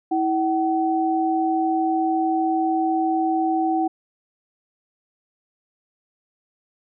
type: tone pair together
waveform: sine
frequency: 324.5 / 758 Hz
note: E4 / F#5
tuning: -27 / +42 cents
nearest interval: octave + minor third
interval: 1469 cents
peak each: -21 dBFS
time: 0.11-3.88 s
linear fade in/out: 10 ms
effects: none